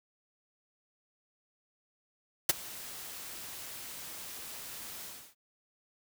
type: noise with ADSR envelope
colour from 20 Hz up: white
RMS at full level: -21 dBFS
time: 2.49-5.35 s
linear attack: 5 ms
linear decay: 21 ms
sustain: -23 dB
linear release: 300 ms
effects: none